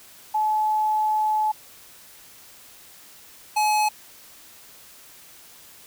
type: tone pair in turn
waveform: sine / square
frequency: 859 / 849.6 Hz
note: A5 / G#5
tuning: -42 / +39 cents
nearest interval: unison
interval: 19 cents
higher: first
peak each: -19 dBFS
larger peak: neither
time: 0.34-1.52 / 3.56-3.89 s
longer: first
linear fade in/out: 10 ms
effects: white hiss -48 dBFS RMS until 5.86 s